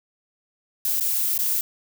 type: noise with dropouts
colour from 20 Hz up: violet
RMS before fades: -23 dBFS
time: 0.85-1.61 s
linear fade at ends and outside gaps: 1 ms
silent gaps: 0.999-1.008 / 1.378-1.389 s
effects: none